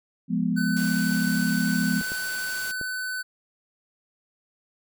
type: chord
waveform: sine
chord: F diminished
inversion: none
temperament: equal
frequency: 174.61 / 207.7 / 246.9 Hz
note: F3 / Ab3 / Cb4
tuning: 0 / 0 / 0 cents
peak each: -26 dBFS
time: 0.28-2.03 s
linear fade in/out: 50 ms
type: tone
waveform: square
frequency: 1507 Hz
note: F#6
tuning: 31 cents sharp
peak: -29 dBFS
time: 0.56-3.23 s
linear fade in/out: 20 ms
type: noise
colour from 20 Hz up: white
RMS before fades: -37 dBFS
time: 0.76-2.72 s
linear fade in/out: 10 ms
type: clicks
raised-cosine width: 2 ms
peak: -24 dBFS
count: 3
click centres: 2.012 / 2.119 / 2.813 s
effects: none